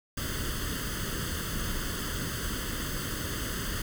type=noise with comb filter; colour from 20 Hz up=pink; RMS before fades=-33 dBFS; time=0.17-3.82 s; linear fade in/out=5 ms; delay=0.63 ms; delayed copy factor=+0.8; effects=none